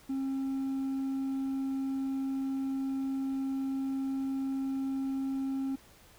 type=tone with hard clipping; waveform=sine; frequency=268.9 Hz; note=C4; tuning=47 cents sharp; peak=-31 dBFS; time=0.09-5.76 s; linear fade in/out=10 ms; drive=2 dB; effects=pink hiss -58 dBFS RMS until 6.18 s